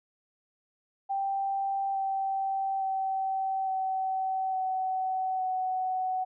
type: tone with pitch steps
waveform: sine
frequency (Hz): 784 / 776.3 / 768.8 / 761.2 / 753.8 / 746.4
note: G5 / G5 / G5 / F#5 / F#5 / F#5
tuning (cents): 0 / -17 / -34 / +49 / +32 / +15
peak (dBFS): -27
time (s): 1.09-6.25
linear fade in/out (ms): 20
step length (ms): 860
effects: none

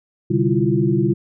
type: tone cluster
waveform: sine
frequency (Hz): 127.6 / 145.2 / 197.3 / 332.3 / 350.8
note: C3 / D3 / G3 / E4 / F4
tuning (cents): -43 / -19 / +11 / +14 / +8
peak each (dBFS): -21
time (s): 0.3-1.14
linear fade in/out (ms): 10
effects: none

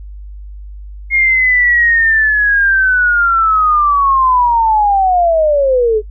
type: linear sweep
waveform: sine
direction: down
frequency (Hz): 2148 to 415.3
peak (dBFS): -8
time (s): 1.1-6.02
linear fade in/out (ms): 50
effects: noise-tail reverb RT60 0.1 s tail -23 dB re dry + added 50 Hz sine -27 dBFS peak until 6.1 s

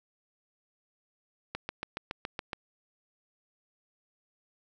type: click train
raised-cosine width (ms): 0.3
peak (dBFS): -18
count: 8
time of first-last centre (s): 1.55-2.532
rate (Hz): 7.13
effects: none

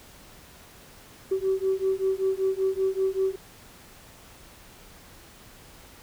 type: beating tone pair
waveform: sine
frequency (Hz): 380 / 385.2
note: F#4 / G4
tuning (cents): +46 / -30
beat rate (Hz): 5.2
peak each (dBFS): -25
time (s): 1.31-3.36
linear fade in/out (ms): 10
effects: tanh soft clip ceiling -16 dBFS + pink hiss -50 dBFS RMS until 6.02 s

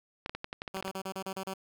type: clicks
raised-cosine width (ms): 0.3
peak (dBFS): -20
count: 10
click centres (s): 0.261 / 0.295 / 0.35 / 0.444 / 0.529 / 0.619 / 0.678 / 0.769 / 0.826 / 0.879
type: tone bursts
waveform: 10% pulse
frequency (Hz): 191.1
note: G3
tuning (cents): -44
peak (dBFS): -27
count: 8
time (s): 0.74-1.538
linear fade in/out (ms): 5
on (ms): 70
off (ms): 34
effects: none

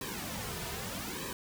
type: noise with flanger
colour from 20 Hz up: pink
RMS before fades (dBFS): -39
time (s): 0.01-1.33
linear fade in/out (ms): 2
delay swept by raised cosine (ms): 1.4 to 3.7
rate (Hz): 0.81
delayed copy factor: -0.85
effects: none

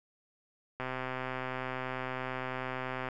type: click train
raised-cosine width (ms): 0.5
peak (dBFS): -21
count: 296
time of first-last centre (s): 0.8-3.087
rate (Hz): 129
effects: none

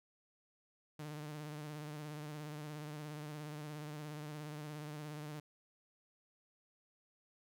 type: tone with vibrato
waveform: sawtooth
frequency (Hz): 150.3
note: D3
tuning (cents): +40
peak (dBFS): -40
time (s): 0.99-5.4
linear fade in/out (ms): 5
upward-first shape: sine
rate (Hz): 17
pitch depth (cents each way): 45
effects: none

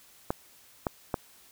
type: clicks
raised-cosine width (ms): 1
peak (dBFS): -13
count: 3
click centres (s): 0.305 / 0.868 / 1.142
effects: white hiss -57 dBFS RMS until 1.51 s

